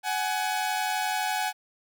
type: tone pair together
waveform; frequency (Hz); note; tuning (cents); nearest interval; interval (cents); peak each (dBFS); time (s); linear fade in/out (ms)
sawtooth; 749 / 840.7; F#5 / G#5; +21 / +21; major second; 200; -25; 0.03-1.53; 50
effects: none